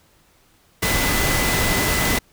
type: tone in noise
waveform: sine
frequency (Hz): 2008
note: B6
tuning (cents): +28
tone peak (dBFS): -25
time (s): 0.82-2.19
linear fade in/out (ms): 10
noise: pink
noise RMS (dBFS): -20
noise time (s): 0.82-2.19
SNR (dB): -8
effects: pink hiss -57 dBFS RMS until 2.32 s